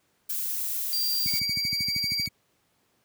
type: noise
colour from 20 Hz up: violet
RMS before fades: -30 dBFS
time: 0.29-1.4 s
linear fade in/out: 10 ms
type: tone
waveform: triangle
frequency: 4735 Hz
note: D8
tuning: 13 cents sharp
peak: -25 dBFS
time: 0.93-2.26 s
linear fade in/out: 0 ms
type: tone with tremolo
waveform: sawtooth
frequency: 2248 Hz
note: C#7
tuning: 24 cents sharp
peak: -26 dBFS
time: 1.26-2.29 s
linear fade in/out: 20 ms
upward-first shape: sine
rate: 13 Hz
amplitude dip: 85%
type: click train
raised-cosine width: 5 ms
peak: -23 dBFS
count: 14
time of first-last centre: 1.26-2.276 s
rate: 12.8 Hz
effects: pink hiss -69 dBFS RMS until 3.04 s + high-pass 100 Hz 12 dB/octave